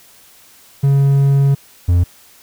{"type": "tone pair in turn", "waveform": "triangle", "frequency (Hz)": [138.8, 87.6], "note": ["C#3", "F2"], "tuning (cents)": [3, 6], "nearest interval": "minor sixth", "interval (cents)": 797, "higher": "first", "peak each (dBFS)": -7, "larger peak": "neither", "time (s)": [[0.83, 1.55], [1.88, 2.04]], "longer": "first", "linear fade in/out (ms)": 10, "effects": ["white hiss -46 dBFS RMS until 2.42 s"]}